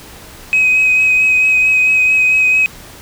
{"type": "tone with vibrato", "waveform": "sine", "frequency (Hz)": 2529, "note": "D#7", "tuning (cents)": 28, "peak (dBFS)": -7, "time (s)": [0.53, 2.66], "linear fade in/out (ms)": 0, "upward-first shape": "sine", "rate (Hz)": 4.5, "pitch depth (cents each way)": 15, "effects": ["tanh soft clip ceiling -5 dBFS", "pink hiss -36 dBFS RMS until 3.01 s"]}